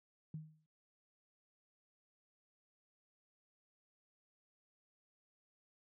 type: tone with exponential decay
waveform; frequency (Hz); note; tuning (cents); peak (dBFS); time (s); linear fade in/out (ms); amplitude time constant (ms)
sine; 156; D#3; +5; -39; 0.34-0.66; 2; 68
effects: high-pass 100 Hz 12 dB/octave